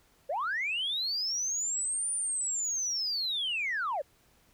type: linear two-way sweep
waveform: sine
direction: up then down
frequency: 505 to 9397 to 505 Hz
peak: -28 dBFS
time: 0.29-4.02 s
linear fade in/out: 10 ms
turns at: 2.12 s
effects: tanh soft clip ceiling -25 dBFS + pink hiss -65 dBFS RMS until 4.53 s